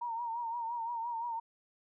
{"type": "tone with vibrato", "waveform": "sine", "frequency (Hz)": 932.3, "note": "A#5", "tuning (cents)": 0, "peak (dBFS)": -34, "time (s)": [0.01, 1.4], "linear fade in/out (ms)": 10, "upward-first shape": "triangle", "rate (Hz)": 5.8, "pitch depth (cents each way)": 73, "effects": []}